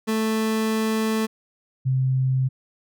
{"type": "tone pair in turn", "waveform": ["30% pulse", "sine"], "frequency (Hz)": [220, 130.81], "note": ["A3", "C3"], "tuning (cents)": [0, 0], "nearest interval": "major sixth", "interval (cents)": 900, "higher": "first", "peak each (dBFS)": -18, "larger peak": "neither", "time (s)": [[0.07, 1.27], [1.85, 2.49]], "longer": "first", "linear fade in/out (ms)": 20, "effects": []}